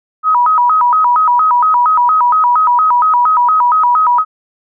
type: tone with vibrato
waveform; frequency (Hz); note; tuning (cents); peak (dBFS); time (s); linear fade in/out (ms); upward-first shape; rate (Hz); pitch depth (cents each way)
sine; 1108.7; C#6; 0; -7; 0.23-4.25; 50; square; 4.3; 230
effects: none